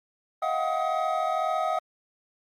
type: tone cluster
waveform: triangle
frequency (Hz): 639 / 713 / 755 / 1264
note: D#5 / F5 / F#5 / D#6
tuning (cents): +46 / +36 / +35 / +27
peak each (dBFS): -28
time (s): 0.42-1.79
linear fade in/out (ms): 5
effects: Opus 32 kbps